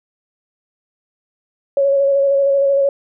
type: tone with vibrato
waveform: sine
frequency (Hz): 554.4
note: C#5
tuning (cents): 0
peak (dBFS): -11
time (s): 1.77-2.89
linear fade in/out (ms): 2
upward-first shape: square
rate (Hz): 13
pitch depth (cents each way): 17
effects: none